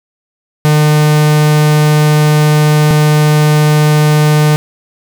45% pulse tone pair in turn, 151.2 / 151.2 Hz, D#3 / D#3, -49 / -49 cents, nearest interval unison, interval 0 cents, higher neither, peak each -6 dBFS, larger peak neither, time 0.65-2.91 / 2.91-4.56 s, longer first, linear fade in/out 0 ms, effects none

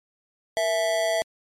square tone with amplitude modulation, 659.3 Hz, E5, in tune, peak -19 dBFS, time 0.57-1.22 s, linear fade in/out 0 ms, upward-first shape sine, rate 191 Hz, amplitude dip 65%, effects low-pass 11000 Hz 12 dB/octave + MP3 96 kbps

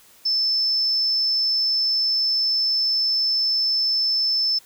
sine tone, 5274 Hz, E8, in tune, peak -18 dBFS, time 0.25-4.59 s, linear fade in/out 10 ms, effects white hiss -52 dBFS RMS until 4.65 s

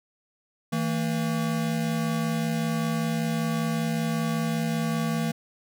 square tone pair together, 162.3 / 227.5 Hz, E3 / A#3, -27 / -42 cents, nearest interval tritone, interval 585 cents, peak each -28 dBFS, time 0.72-5.32 s, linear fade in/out 10 ms, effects none

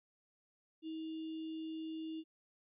sine tone with sample-and-hold, 318.9 Hz, D#4, 43 cents sharp, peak -40 dBFS, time 0.82-2.24 s, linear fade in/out 50 ms, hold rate 3150 Hz, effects resampled to 8000 Hz

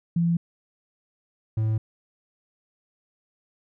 sine / triangle tone pair in turn, 169.5 / 109.74 Hz, E3 / A2, +49 / -4 cents, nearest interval minor sixth, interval 753 cents, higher first, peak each -19 dBFS, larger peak neither, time 0.16-0.37 / 1.57-1.78 s, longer neither, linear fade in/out 5 ms, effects none

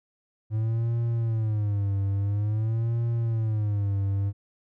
triangle tone with vibrato, 107.4 Hz, A2, 41 cents flat, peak -21 dBFS, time 0.5-4.33 s, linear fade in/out 50 ms, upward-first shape sine, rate 0.49 Hz, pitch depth 150 cents each way, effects none

